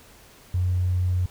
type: tone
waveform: triangle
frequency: 90.5 Hz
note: F#2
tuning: 38 cents flat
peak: -16 dBFS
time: 0.54-1.26 s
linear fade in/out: 5 ms
effects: tanh soft clip ceiling -18 dBFS + pink hiss -51 dBFS RMS until 1.3 s

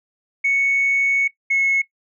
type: tone pair in turn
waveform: sine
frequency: 2217 / 2185 Hz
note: C#7 / C#7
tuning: 0 / -26 cents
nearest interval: unison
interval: 26 cents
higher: first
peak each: -14 dBFS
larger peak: neither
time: 0.44-1.28 / 1.5-1.82 s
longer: first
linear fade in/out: 10 ms
effects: noise-tail reverb RT60 0.1 s tail -18 dB re dry + tanh soft clip ceiling -11 dBFS

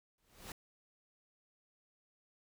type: noise with exponential growth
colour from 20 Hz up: pink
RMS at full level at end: -43 dBFS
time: 0.18-0.52 s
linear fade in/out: 2 ms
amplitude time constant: 72 ms
effects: none

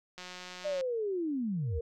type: click train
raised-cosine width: 0.2 ms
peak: -27 dBFS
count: 115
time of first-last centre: 0.18-0.81 s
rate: 181 Hz
type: linear sweep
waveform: sine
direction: down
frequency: 610 to 62.3 Hz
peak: -30 dBFS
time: 0.64-1.8 s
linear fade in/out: 20 ms
type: tone with exponential growth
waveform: sine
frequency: 466.2 Hz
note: A#4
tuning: in tune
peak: -32 dBFS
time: 1.53-1.81 s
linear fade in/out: 5 ms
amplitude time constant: 60 ms
effects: none

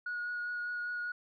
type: tone with vibrato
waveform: sine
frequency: 1450 Hz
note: F#6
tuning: 35 cents flat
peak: -33 dBFS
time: 0.06-1.12 s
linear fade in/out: 5 ms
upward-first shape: triangle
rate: 5 Hz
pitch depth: 13 cents each way
effects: tanh soft clip ceiling -31 dBFS

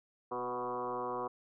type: tone with frequency modulation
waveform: sine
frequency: 740 Hz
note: F#5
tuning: in tune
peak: -34 dBFS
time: 0.31-1.28 s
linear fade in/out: 10 ms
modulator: 123 Hz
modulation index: 3.5
effects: none

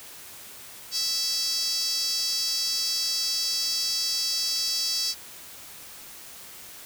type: tone with high-pass filter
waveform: sawtooth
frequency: 659.3 Hz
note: E5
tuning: in tune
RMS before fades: -27 dBFS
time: 0.91-5.15 s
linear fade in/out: 50 ms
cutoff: 4900 Hz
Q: 7
effects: white hiss -44 dBFS RMS until 6.85 s

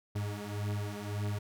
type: beating tone pair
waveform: 40% pulse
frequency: 102.3 / 104.1 Hz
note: G#2 / G#2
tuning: -26 / +5 cents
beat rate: 1.8 Hz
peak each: -36 / -36 dBFS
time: 0.15-1.39 s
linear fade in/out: 10 ms
effects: none

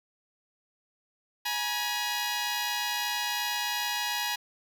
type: tone pair together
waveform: 10% pulse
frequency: 834 / 962.5 Hz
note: G#5 / B5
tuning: +7 / -45 cents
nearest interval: major second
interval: 248 cents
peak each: -23 / -23 dBFS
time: 1.45-4.36 s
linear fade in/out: 10 ms
effects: 9-bit

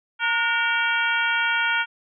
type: harmonic tone with a mistuned harmonic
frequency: 459.9 Hz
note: A#4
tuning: 23 cents flat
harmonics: 2 / 3 / 4 / 5 / 6 / 7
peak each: -28 / -22 / -30 / -27 / -30 / -30 dBFS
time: 0.19-1.86 s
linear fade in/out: 50 ms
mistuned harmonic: 3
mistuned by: +77 cents
effects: none

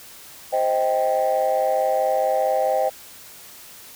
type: chord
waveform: sine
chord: C minor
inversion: none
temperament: just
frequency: 523.3 / 627.9 / 784.9 Hz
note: C5 / Eb5 / G5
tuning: 0 / +16 / +2 cents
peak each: -21 dBFS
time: 0.52-2.9 s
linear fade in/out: 20 ms
effects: tanh soft clip ceiling -12 dBFS + white hiss -43 dBFS RMS until 3.95 s

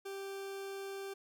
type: tone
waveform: 40% pulse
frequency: 392 Hz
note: G4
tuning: in tune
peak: -40 dBFS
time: 0.05-1.14 s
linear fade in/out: 10 ms
effects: none

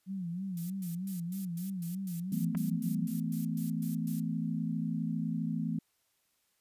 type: tone with vibrato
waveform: sine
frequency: 181.1 Hz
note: F#3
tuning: 37 cents flat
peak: -34 dBFS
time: 0.06-3.17 s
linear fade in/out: 50 ms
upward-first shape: sine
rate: 3.2 Hz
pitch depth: 130 cents each way
type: noise bursts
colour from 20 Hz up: violet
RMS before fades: -45 dBFS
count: 15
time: 0.57-4.2 s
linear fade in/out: 2 ms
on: 130 ms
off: 120 ms
type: chord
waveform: sine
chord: E suspended fourth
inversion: none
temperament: equal with one note detuned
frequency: 164.81 / 220 / 252.3 Hz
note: E3 / A3 / B3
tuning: 0 / 0 / +37 cents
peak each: -34 / -35 / -37 dBFS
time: 2.32-5.79 s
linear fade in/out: 5 ms
type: clicks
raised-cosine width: 0.5 ms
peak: -30 dBFS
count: 2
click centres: 2.549 / 2.552 s
effects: white hiss -75 dBFS RMS until 6.6 s + resampled to 32000 Hz

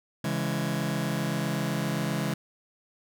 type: chord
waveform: sawtooth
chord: C# minor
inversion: none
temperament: just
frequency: 138.59 / 166.31 / 207.9 Hz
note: C#3 / E3 / G#3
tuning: 0 / +16 / +2 cents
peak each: -27 dBFS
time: 0.24-2.34 s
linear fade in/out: 5 ms
effects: none

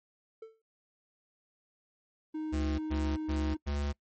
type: tone with exponential decay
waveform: triangle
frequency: 444.9 Hz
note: A4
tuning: 19 cents sharp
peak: -37 dBFS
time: 0.42-0.62 s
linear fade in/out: 5 ms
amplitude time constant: 42 ms
type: tone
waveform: triangle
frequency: 311.1 Hz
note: D#4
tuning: in tune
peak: -31 dBFS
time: 2.34-3.57 s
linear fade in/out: 10 ms
type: tone bursts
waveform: square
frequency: 71.8 Hz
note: D2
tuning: 39 cents flat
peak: -31 dBFS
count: 4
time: 2.52-3.93 s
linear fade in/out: 20 ms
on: 270 ms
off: 110 ms
effects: noise-tail reverb RT60 0.1 s tail -24 dB re dry + MP3 32 kbps

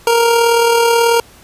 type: tone with amplitude modulation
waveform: 25% pulse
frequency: 466.2 Hz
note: A#4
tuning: in tune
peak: -4 dBFS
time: 0.07-1.2 s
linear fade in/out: 2 ms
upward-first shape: sine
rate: 38.4 Hz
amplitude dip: 35%
effects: pink hiss -43 dBFS RMS until 1.43 s + resampled to 32000 Hz

